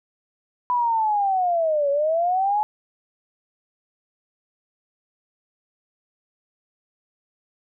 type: linear two-way sweep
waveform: sine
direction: down then up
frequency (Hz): 996 to 554.4 to 857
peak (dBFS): -18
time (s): 0.7-2.63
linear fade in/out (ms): 0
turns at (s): 1.9
effects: none